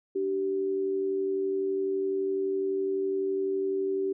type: tone pair together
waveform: sine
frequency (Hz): 293.7 / 385.6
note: D4 / G4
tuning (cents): 0 / -28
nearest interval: perfect fourth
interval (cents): 472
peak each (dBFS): -36 / -26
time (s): 0.15-4.13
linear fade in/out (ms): 10
effects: none